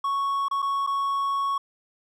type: tone with dropouts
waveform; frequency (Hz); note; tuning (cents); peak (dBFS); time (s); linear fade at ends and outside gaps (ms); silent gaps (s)
triangle; 1108.7; C#6; 0; -21; 0.04-1.58; 5; 0.484-0.511 / 0.621-0.625 / 0.866-0.872
effects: none